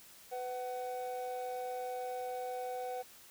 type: tone pair together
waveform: triangle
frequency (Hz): 500.6 / 750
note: B4 / F#5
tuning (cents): +23 / +23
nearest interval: perfect fifth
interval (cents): 700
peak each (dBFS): -38 / -38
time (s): 0.31-3.03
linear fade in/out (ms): 20
effects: white hiss -57 dBFS RMS until 3.3 s